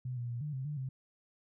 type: tone with pitch steps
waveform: sine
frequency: 126.5 / 120.5 / 119.4 / 149.4 / 131.6 / 148.6 / 131.5 Hz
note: B2 / B2 / A#2 / D3 / C3 / D3 / C3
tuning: +42 / -42 / +42 / +30 / +10 / +21 / +9 cents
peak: -35 dBFS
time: 0.05-0.89 s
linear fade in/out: 5 ms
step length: 120 ms
effects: none